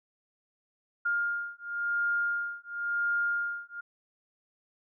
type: beating tone pair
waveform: sine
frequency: 1409 / 1409.95 Hz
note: F6 / F6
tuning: +15 / +16 cents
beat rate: 0.95 Hz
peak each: -31 dBFS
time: 1.05-3.81 s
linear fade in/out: 10 ms
effects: none